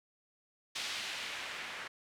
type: noise with low-pass filter sweep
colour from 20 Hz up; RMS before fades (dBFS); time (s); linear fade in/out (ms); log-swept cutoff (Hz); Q
blue; -41; 0.75-1.88; 10; 3700 to 1800; 1.2
effects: none